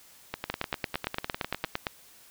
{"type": "two click trains", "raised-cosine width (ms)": 0.3, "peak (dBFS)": [-12, -15], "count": [13, 14], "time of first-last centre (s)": [[0.5, 1.868], [0.34, 1.647]], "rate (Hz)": [8.77, 9.95], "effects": ["white hiss -55 dBFS RMS until 2.3 s"]}